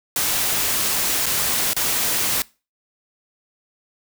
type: noise with dropouts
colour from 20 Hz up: white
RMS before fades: -21 dBFS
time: 0.16-2.42 s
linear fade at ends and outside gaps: 1 ms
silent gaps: 1.258-1.264 / 1.733-1.765 s
effects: noise-tail reverb RT60 0.3 s tail -22 dB re dry